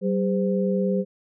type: tone cluster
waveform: sine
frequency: 191.9 / 403.9 / 513 Hz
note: G3 / G#4 / C5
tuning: -37 / -48 / -34 cents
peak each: -22 / -27 / -26 dBFS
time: 0.01-1.05 s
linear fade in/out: 50 ms
effects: none